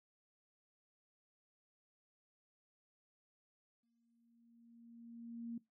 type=tone with exponential growth; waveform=sine; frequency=233.2 Hz; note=A#3; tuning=1 cent sharp; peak=-40 dBFS; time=3.83-5.58 s; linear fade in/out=5 ms; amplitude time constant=380 ms; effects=noise-tail reverb RT60 0.2 s tail -20 dB re dry